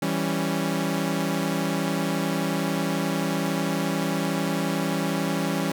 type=chord; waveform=sawtooth; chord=C# diminished; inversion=first; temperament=equal; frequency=164.81 / 196 / 277.2 Hz; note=E3 / G3 / C#4; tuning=0 / 0 / 0 cents; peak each=-24 dBFS; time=0.02-5.72 s; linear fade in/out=5 ms; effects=none